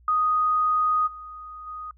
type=tone with level steps; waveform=sine; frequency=1244.5 Hz; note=D#6; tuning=in tune; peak=-19 / -37 / -33 dBFS; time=0.08-1.91 s; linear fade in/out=2 ms; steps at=1.06 / 1.66 s; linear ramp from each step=20 ms; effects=noise-tail reverb RT60 0.1 s tail -26 dB re dry + added 60 Hz sine -52 dBFS peak until 1.97 s